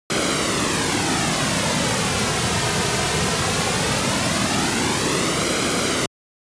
pink noise with flanger, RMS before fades -20 dBFS, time 0.1-6.06 s, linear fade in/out 2 ms, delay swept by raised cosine 1.1 to 3.6 ms, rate 0.18 Hz, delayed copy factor -0.5, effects high-pass 100 Hz 12 dB/octave + resampled to 22050 Hz

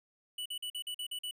square tone bursts, 2960 Hz, F#7, in tune, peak -37 dBFS, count 8, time 0.38-1.311 s, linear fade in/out 5 ms, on 77 ms, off 45 ms, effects none

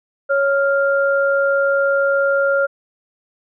sine tone pair together, 554.4 / 1397 Hz, C#5 / F6, 0 / 0 cents, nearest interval octave + major third, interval 1600 cents, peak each -15 / -18 dBFS, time 0.29-2.67 s, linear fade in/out 20 ms, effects none

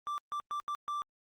triangle tone bursts at uneven times, 1174.7 Hz, D6, in tune, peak -31 dBFS, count 5, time 0.07-0.18 / 0.32-0.4 / 0.51-0.6 / 0.68-0.75 / 0.88-1.02 s, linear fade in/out 0 ms, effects Opus 48 kbps

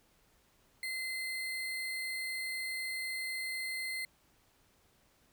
sine tone with sample-and-hold, 2064 Hz, C7, 24 cents flat, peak -35 dBFS, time 0.83-4.05 s, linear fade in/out 2 ms, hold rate 6300 Hz, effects pink hiss -69 dBFS RMS until 5.32 s

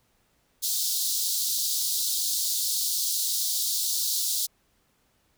pink high-pass noise, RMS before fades -27 dBFS, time 0.62-4.47 s, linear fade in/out 20 ms, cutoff 3800 Hz, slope 48 dB/octave, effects pink hiss -68 dBFS RMS until 5.37 s

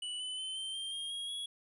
square tone with pitch steps, 2960 / 3012 / 3064 / 3118 / 3172 / 3228 / 3284 / 3342 Hz, F#7 / F#7 / G7 / G7 / G7 / G#7 / G#7 / G#7, 0 / +30 / -40 / -10 / +20 / -50 / -20 / +10 cents, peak -38 dBFS, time 0.02-1.46 s, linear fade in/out 5 ms, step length 180 ms, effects resampled to 24000 Hz

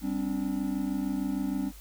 triangle chord, G suspended fourth, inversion none, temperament equal with one note detuned, 196 / 261.6 / 288 Hz, G3 / C4 / D4, 0 / 0 / -34 cents, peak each -31 / -30 / -30 dBFS, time 0.01-1.72 s, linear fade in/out 50 ms, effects added 50 Hz sine -46 dBFS peak until 1.8 s + white hiss -53 dBFS RMS until 1.8 s

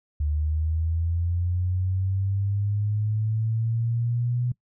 sine linear sweep, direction up, 73.7 to 123.47 Hz, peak -22 dBFS, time 0.2-4.52 s, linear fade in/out 5 ms, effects noise-tail reverb RT60 0.1 s tail -22 dB re dry

